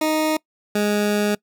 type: tone pair in turn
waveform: 20% pulse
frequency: 311.1 / 207.6 Hz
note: D#4 / G#3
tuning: 0 / 0 cents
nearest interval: perfect fifth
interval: 700 cents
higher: first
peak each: -13 dBFS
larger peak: neither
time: 0.01-0.37 / 0.75-1.35 s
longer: second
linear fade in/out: 5 ms
effects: noise-tail reverb RT60 0.1 s tail -24 dB re dry